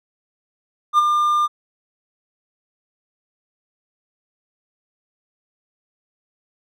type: tone with ADSR envelope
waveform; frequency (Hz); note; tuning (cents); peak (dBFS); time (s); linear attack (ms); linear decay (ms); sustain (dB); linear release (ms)
triangle; 1200; D6; +37; -7; 0.93-1.48; 53; 22; -6; 30
effects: none